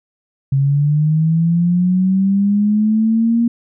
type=linear sweep; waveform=sine; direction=up; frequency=134.9 to 236.1 Hz; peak=-11 dBFS; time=0.52-3.48 s; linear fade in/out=5 ms; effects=none